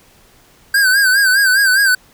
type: tone with vibrato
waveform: square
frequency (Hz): 1568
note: G6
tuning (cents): 0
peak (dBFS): -10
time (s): 0.74-1.95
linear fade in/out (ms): 5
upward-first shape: sine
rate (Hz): 4.9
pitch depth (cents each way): 87
effects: pink hiss -49 dBFS RMS until 2.13 s